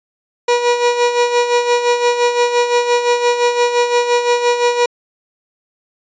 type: tone with tremolo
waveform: 30% pulse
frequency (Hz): 482.9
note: B4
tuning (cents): -39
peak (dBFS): -7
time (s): 0.48-4.86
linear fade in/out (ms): 5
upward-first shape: sine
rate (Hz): 5.8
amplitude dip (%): 60
effects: resampled to 16000 Hz